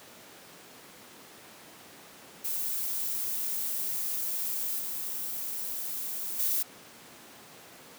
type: noise with level steps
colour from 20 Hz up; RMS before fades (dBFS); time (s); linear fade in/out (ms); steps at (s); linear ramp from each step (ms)
violet; -32 / -35 / -28; 2.44-6.63; 10; 4.79 / 6.39; 5
effects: pink hiss -50 dBFS RMS until 7.98 s + high-pass 200 Hz 12 dB/octave